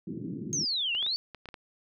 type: band-pass noise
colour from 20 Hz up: pink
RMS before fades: -37 dBFS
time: 0.07-0.65 s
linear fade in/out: 5 ms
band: 120 to 360 Hz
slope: 48 dB/octave
type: exponential two-way sweep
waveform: sine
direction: down then up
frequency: 6550 to 2693 to 4624 Hz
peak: -27 dBFS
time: 0.53-1.16 s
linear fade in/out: 0 ms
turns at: 0.93 s
type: clicks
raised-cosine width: 0.3 ms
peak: -27 dBFS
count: 7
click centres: 0.95 / 1.027 / 1.065 / 1.347 / 1.457 / 1.488 / 1.542 s
effects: none